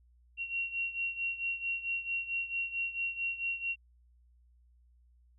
sine beating tone pair, 2741 / 2745.5 Hz, F7 / F7, -33 / -30 cents, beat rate 4.5 Hz, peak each -34 / -38 dBFS, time 0.37-3.76 s, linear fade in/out 50 ms, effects added 60 Hz sine -61 dBFS peak until 5.38 s

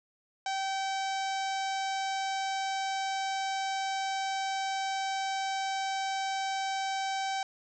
harmonic tone with a mistuned harmonic, 775 Hz, G5, 20 cents flat, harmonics 1 / 2 / 3 / 4 / 5 / 6 / 7 / 8 / 9 / 10, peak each -31 / -40 / -42 / -44 / -44 / -48 / -46 / -48 / -50 / -54 dBFS, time 0.46-7.43 s, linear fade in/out 2 ms, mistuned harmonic 3, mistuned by -22 cents, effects none

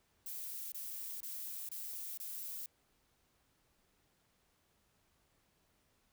violet noise bursts, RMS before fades -44 dBFS, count 5, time 0.26-2.66 s, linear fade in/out 2 ms, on 460 ms, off 25 ms, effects pink hiss -75 dBFS RMS until 6.12 s

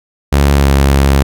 sawtooth tone with pitch glide, 70.4 to 68.91 Hz, C#2 to C#2, +27 to -10 cents, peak -3 dBFS, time 0.32-1.23 s, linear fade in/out 10 ms, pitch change -37 cents, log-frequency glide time 0.57-0.68 s, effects none

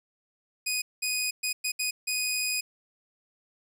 15% pulse tone bursts at uneven times, 2489 Hz, D#7, in tune, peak -20 dBFS, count 6, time 0.66-0.82 / 1.02-1.31 / 1.43-1.53 / 1.64-1.72 / 1.79-1.91 / 2.07-2.61 s, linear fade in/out 10 ms, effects none

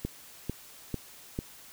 click train, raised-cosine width 3 ms, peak -18 dBFS, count 4, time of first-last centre 0.05-1.389 s, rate 2.24 Hz, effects white hiss -51 dBFS RMS until 1.72 s

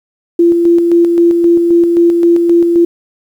sine tone with tremolo, 341.6 Hz, F4, 38 cents flat, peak -4 dBFS, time 0.39-2.85 s, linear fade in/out 5 ms, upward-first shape square, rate 3.8 Hz, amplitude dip 35%, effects 7-bit

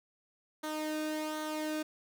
sawtooth tone with flanger, 308.3 Hz, D#4, 16 cents flat, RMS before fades -36 dBFS, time 0.63-1.83 s, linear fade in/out 10 ms, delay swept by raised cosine 0.39 to 0.99 ms, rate 1.3 Hz, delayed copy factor -0.55, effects none

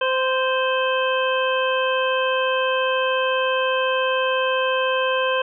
harmonic tone with a mistuned harmonic, 519 Hz, C5, 14 cents flat, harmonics 1 / 2 / 3 / 5 / 6, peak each -21 / -24 / -26 / -28 / -29 dBFS, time 0.01-5.42 s, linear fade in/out 5 ms, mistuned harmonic 3, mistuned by +16 cents, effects none

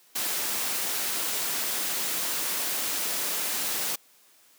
white noise, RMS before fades -29 dBFS, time 0.15-3.96 s, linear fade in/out 10 ms, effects white hiss -59 dBFS RMS until 4.58 s + high-pass 200 Hz 12 dB/octave

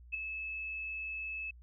sine tone with ADSR envelope, 2603 Hz, E7, 22 cents flat, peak -30 dBFS, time 0.12-1.51 s, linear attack 24 ms, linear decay 8 ms, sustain -7 dB, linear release 7 ms, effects added 60 Hz sine -52 dBFS peak until 1.62 s

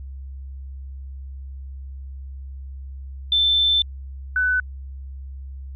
sine tone pair in turn, 3540 / 1500.5 Hz, A7 / F#6, +10 / +24 cents, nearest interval octave + minor third, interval 1486 cents, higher first, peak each -15 / -17 dBFS, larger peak first, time 3.32-3.82 / 4.36-4.6 s, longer first, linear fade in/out 2 ms, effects added 67 Hz sine -32 dBFS peak until 5.75 s

